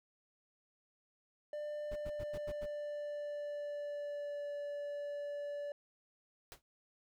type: tone with pitch glide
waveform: triangle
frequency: 595 to 578.7 Hz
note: D5 to D5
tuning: +22 to -26 cents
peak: -37 dBFS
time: 1.53-5.72 s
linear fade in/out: 2 ms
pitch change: -48 cents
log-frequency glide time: 1.96-4.52 s
type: noise bursts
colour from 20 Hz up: brown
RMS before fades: -45 dBFS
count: 6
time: 1.91-2.661 s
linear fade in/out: 10 ms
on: 51 ms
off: 89 ms
type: noise with exponential decay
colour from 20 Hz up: pink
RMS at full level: -46 dBFS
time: 6.52-6.62 s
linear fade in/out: 0 ms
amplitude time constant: 20 ms
effects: none